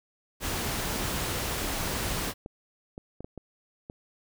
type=noise; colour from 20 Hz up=pink; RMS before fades=-31 dBFS; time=0.4-2.34 s; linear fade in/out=50 ms
type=clicks; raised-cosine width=2 ms; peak=-26 dBFS; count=10; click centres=1.644 / 1.882 / 1.917 / 2.045 / 2.461 / 2.979 / 3.206 / 3.245 / 3.377 / 3.899 s
effects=none